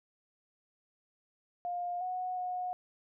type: tone with pitch steps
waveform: sine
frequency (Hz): 707 / 734 / 727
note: F5 / F#5 / F#5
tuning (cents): +21 / -14 / -31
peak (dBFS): -33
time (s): 1.65-2.73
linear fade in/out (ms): 0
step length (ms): 360
effects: none